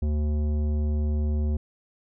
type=tone with tanh clipping; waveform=triangle; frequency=75 Hz; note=D2; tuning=37 cents sharp; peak=-24 dBFS; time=0.02-1.57 s; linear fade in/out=5 ms; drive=17 dB; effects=none